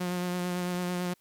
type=tone with vibrato; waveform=sawtooth; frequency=178.7 Hz; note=F3; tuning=40 cents sharp; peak=-25 dBFS; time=0-1.14 s; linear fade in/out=10 ms; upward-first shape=sine; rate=9 Hz; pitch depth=18 cents each way; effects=white hiss -68 dBFS RMS until 1.2 s + MP3 96 kbps